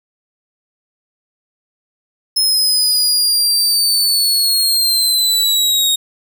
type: linear sweep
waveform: sawtooth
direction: down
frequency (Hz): 5180 to 3729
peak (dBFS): -9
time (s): 2.36-5.96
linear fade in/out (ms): 10
effects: none